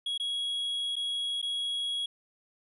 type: tone with dropouts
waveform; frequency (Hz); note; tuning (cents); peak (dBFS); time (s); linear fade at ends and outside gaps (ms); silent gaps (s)
triangle; 3322; G#7; 0; -28; 0.06-2.06; 5; 0.178-0.198 / 0.957-0.964 / 1.417-1.426
effects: resampled to 32000 Hz